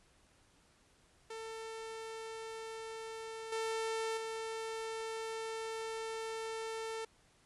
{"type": "tone with level steps", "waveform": "sawtooth", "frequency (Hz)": 446.9, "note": "A4", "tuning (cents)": 27, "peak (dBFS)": [-39, -31, -35], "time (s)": [1.3, 7.05], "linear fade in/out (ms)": 5, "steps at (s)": [3.52, 4.17], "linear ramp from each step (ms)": 5, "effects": ["pink hiss -68 dBFS RMS until 7.45 s", "resampled to 24000 Hz"]}